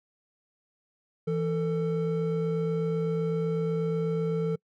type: tone pair together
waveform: triangle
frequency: 164.81 / 446.4 Hz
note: E3 / A4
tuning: 0 / +25 cents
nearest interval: octave + perfect fourth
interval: 1725 cents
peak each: -26 dBFS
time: 1.27-4.56 s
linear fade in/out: 10 ms
effects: noise-tail reverb RT60 0.1 s tail -26 dB re dry